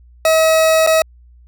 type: tone with dropouts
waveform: 40% pulse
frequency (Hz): 640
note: D#5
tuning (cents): +49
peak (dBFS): -9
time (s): 0.25-1.02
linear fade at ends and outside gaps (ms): 2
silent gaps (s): 0.865-0.872
effects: added 60 Hz sine -42 dBFS peak until 1.47 s